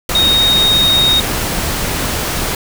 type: tone in noise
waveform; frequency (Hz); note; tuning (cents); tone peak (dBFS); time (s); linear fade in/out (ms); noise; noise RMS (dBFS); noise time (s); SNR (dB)
sine; 3729; A#7; 0; -9; 0.15-1.2; 2; pink; -18; 0.09-2.55; +6
effects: none